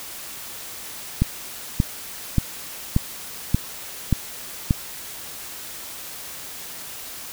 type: click train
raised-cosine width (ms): 5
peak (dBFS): -4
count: 7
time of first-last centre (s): 1.22-4.708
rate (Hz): 1.72
effects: white hiss -36 dBFS RMS until 7.32 s